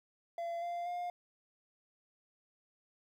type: tone with pitch steps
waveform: triangle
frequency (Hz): 681 / 694.1 / 707.5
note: F5 / F5 / F5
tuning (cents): -44 / -11 / +22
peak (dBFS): -34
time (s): 0.38-1.1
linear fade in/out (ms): 2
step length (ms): 240
effects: 12-bit